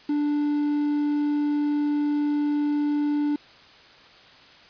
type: tone with quantisation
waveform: triangle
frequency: 293.7 Hz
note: D4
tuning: in tune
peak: -19 dBFS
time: 0.09-3.36 s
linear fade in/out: 5 ms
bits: 7
effects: white hiss -50 dBFS RMS until 4.69 s + resampled to 11025 Hz